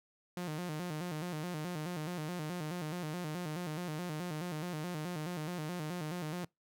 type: tone with vibrato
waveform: sawtooth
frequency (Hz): 165.2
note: E3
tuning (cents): +4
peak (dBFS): -33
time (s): 0.37-6.45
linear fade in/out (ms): 2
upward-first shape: square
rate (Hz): 4.7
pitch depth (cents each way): 130
effects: noise-tail reverb RT60 0.2 s tail -26 dB re dry